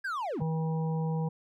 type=linear sweep; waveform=triangle; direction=down; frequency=1656 to 73.9 Hz; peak=-29 dBFS; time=0.04-0.43 s; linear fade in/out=10 ms
type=harmonic tone; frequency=160.5 Hz; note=E3; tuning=46 cents flat; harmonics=1 / 3 / 5 / 6; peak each=-28 / -38 / -42 / -44 dBFS; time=0.4-1.29 s; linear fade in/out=10 ms
effects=none